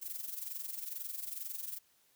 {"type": "noise with amplitude modulation", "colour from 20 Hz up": "violet", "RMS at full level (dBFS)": -39, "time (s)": [0.01, 1.79], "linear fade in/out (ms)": 20, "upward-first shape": "sine", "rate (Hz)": 22.2, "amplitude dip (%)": 70, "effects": ["white hiss -70 dBFS RMS until 2.15 s"]}